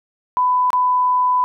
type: tone with dropouts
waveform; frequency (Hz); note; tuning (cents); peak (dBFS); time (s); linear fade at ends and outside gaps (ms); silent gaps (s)
sine; 999; B5; +20; -13; 0.37-1.44; 0; 0.704-0.731
effects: none